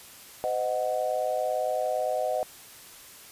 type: chord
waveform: sine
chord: C diminished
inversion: none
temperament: equal with one note detuned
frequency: 511.9 / 622.3 / 740 Hz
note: C5 / Eb5 / Gb5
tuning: -38 / 0 / 0 cents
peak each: -31 / -28 / -30 dBFS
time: 0.44-2.43 s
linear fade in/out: 0 ms
effects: white hiss -48 dBFS RMS until 3.31 s + resampled to 32000 Hz